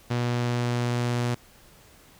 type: tone with low-pass filter sweep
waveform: sawtooth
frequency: 121.1 Hz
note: B2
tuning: 34 cents flat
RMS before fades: -26 dBFS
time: 0.1-1.35 s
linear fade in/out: 10 ms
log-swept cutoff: 5300 to 8800 Hz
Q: 0.8
effects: pink hiss -54 dBFS RMS until 2.19 s